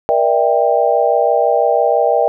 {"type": "chord", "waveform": "sine", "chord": "E half-diminished seventh", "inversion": "second", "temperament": "just", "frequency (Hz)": [474.7, 593.3, 659.3, 791.1], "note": ["Bb4", "D5", "E5", "G5"], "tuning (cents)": [31, 18, 0, 16], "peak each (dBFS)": -16, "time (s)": [0.09, 2.28], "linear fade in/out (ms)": 0, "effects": []}